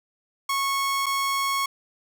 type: tone with dropouts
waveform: sawtooth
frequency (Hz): 1100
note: C#6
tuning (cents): -14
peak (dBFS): -19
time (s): 0.49-1.66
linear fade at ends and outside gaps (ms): 5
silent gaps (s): 1.06-1.064
effects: none